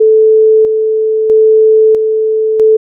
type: tone with tremolo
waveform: sine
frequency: 437.4 Hz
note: A4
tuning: 10 cents flat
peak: -3 dBFS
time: 0-2.77 s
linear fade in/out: 10 ms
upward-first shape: square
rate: 0.77 Hz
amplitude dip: 45%
effects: none